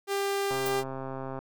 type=tone; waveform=sawtooth; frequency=397.3 Hz; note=G4; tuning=23 cents sharp; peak=-23 dBFS; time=0.07-0.84 s; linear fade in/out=50 ms
type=click train; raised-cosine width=1 ms; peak=-23 dBFS; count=118; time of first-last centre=0.51-1.39 s; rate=133 Hz
type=noise with exponential decay; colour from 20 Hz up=violet; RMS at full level=-32 dBFS; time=0.66-0.78 s; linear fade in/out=1 ms; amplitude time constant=24 ms
effects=none